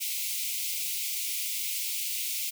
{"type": "high-pass noise", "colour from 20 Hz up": "white", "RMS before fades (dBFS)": -32, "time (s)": [0, 2.51], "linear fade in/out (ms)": 20, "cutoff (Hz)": 2100, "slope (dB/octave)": 96, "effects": []}